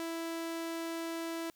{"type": "tone", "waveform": "sawtooth", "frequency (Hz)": 330.7, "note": "E4", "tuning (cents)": 6, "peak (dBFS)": -32, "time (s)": [0, 1.5], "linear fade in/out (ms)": 0, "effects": ["white hiss -70 dBFS RMS until 1.55 s"]}